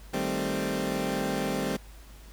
20% pulse chord, A half-diminished seventh, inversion second, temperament equal, 155.56 / 196 / 220 / 261.6 Hz, Eb3 / G3 / A3 / C4, 0 / 0 / 0 / 0 cents, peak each -31 / -27 / -30 / -27 dBFS, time 0.13-1.77 s, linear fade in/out 10 ms, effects added 51 Hz sine -46 dBFS peak until 2.32 s + pink hiss -54 dBFS RMS until 2.32 s

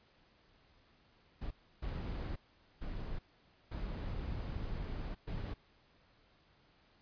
brown noise bursts at uneven times, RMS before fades -40 dBFS, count 5, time 1.41-1.51 / 1.82-2.36 / 2.81-3.19 / 3.71-5.15 / 5.27-5.54 s, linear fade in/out 10 ms, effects pink hiss -68 dBFS RMS until 7.01 s + resampled to 11025 Hz

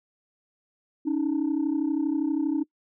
sine tone pair together, 281.3 / 313.8 Hz, C#4 / D#4, +26 / +15 cents, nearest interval major second, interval 189 cents, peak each -24 dBFS, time 1.05-2.64 s, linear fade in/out 20 ms, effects noise-tail reverb RT60 0.1 s tail -23 dB re dry + tanh soft clip ceiling -19 dBFS

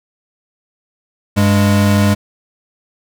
square tone pair together, 98.29 / 204.7 Hz, G2 / G#3, +5 / -25 cents, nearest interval octave + minor second, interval 1270 cents, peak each -13 dBFS, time 1.36-2.15 s, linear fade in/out 20 ms, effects none

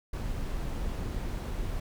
brown noise, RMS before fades -33 dBFS, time 0.13-1.8 s, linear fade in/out 5 ms, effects none

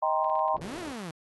sine chord, C minor seventh, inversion first, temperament just, 627.9 / 784.9 / 941.9 / 1046.5 Hz, Eb5 / G5 / Bb5 / C6, +16 / +2 / +18 / 0 cents, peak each -29 dBFS, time 0.02-0.57 s, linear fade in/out 10 ms
clicks, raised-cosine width 0.3 ms, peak -36 dBFS, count 6, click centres 0.245 / 0.299 / 0.355 / 0.393 / 0.482 / 0.568 s
white low-pass noise, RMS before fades -44 dBFS, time 0.53-0.93 s, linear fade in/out 20 ms, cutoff 600 Hz, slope 24 dB/octave
sawtooth exponential two-way sweep, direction up then down, 153.3 to 375.8 to 153.3 Hz, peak -32 dBFS, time 0.61-1.11 s, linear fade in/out 5 ms, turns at 0.79 s
effects AAC 32 kbps

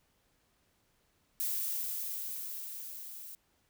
violet noise with level ramp, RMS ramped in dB -33 to -47 dBFS, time 1.4-3.35 s, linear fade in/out 0 ms, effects pink hiss -73 dBFS RMS until 3.69 s

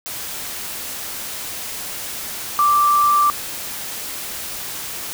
sine tone in noise, 1174 Hz, D6, 1 cent flat, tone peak -12 dBFS, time 2.59-3.3 s, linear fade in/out 0 ms, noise white, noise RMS -29 dBFS, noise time 0.06-5.13 s, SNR +14 dB, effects none

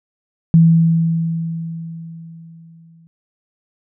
sine tone with exponential decay, 164.81 Hz, E3, in tune, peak -5 dBFS, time 0.54-3.07 s, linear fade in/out 0 ms, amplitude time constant 550 ms, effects none

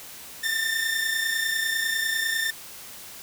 sawtooth tone pair together, 1778 / 1808 Hz, A6 / A6, +18 / +47 cents, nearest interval unison, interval 29 cents, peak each -25 / -22 dBFS, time 0.43-2.51 s, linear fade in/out 10 ms, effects white hiss -42 dBFS RMS until 3.22 s

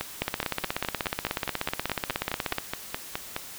two click trains, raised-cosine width 0.3 ms, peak -10 / -12 dBFS, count 40 / 17, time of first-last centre 0.22-2.584 / 0.01-3.364 s, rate 16.5 / 4.77 Hz, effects white hiss -42 dBFS RMS until 3.58 s

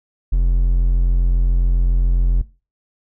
triangle tone, 43.65 Hz, F1, in tune, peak -10 dBFS, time 0.32-2.42 s, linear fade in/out 10 ms, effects noise-tail reverb RT60 0.3 s tail -18 dB re dry

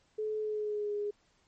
sine tone with pitch glide, 430 to 413.2 Hz, A4 to G#4, -40 to -9 cents, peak -31 dBFS, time 0.18-1.11 s, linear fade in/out 10 ms, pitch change -69 cents, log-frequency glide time 0.4-0.93 s, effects pink hiss -70 dBFS RMS until 1.47 s + MP3 32 kbps

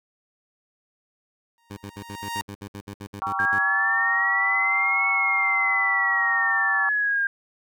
sawtooth tone with exponential growth, 932.3 Hz, A#5, in tune, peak -21 dBFS, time 1.58-2.41 s, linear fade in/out 0 ms, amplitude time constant 180 ms
15% pulse tone bursts, 100.6 Hz, G2, 45 cents sharp, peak -28 dBFS, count 15, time 1.7-3.591 s, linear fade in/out 10 ms, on 71 ms, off 59 ms
sine chord, G diminished seventh, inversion none, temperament just, 784 / 940.8 / 1128.9 / 1354.7 Hz, G5 / Bb5 / Db6 / Fb6, 0 / +16 / +31 / +47 cents, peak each -30 / -34 / -28 / -31 dBFS, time 3.22-6.89 s, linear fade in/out 0 ms
sine linear two-way sweep, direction up then down, 1601 to 2204 to 1601 Hz, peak -20 dBFS, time 3.39-7.27 s, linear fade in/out 2 ms, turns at 5.08 s
effects none

